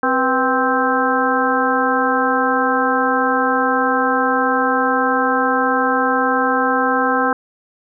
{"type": "harmonic tone with a mistuned harmonic", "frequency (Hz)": 261.6, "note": "C4", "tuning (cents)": 0, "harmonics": [1, 2, 3, 4, 5, 6], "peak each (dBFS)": [-21, -21, -21, -21, -21, -21], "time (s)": [0.03, 7.33], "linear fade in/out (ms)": 2, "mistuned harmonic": 2, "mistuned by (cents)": -93, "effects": []}